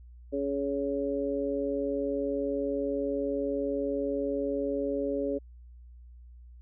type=harmonic tone; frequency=140 Hz; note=C#3; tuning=18 cents sharp; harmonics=2 / 3 / 4; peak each=-32 / -32 / -32 dBFS; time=0.32-5.39 s; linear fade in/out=20 ms; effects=added 60 Hz sine -47 dBFS peak until 6.61 s